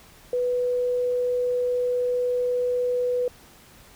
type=tone; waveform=sine; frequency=493.9 Hz; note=B4; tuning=in tune; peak=-21 dBFS; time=0.33-3.28 s; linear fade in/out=2 ms; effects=pink hiss -51 dBFS RMS until 3.95 s